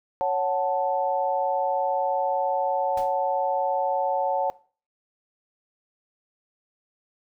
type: chord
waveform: sine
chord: F# minor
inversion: second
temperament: equal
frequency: 554.4 / 740 / 880 Hz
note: C#5 / F#5 / A5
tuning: 0 / 0 / 0 cents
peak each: -26 dBFS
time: 0.21-4.5 s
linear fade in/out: 0 ms
type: noise with exponential decay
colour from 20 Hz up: pink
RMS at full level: -38 dBFS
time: 2.97-3.17 s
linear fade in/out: 5 ms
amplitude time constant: 43 ms
effects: noise-tail reverb RT60 0.4 s tail -20 dB re dry